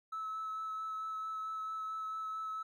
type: tone with vibrato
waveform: triangle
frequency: 1300 Hz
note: E6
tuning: 24 cents flat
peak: -34 dBFS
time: 0.12-2.63 s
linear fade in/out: 10 ms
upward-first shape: sine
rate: 4.5 Hz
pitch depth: 11 cents each way
effects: tanh soft clip ceiling -34 dBFS